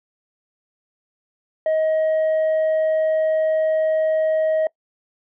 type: tone with tanh clipping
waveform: sine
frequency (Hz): 631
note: D#5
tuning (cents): +24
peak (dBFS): -17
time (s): 1.66-4.67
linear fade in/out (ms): 2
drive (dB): 2
effects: noise-tail reverb RT60 0.1 s tail -23 dB re dry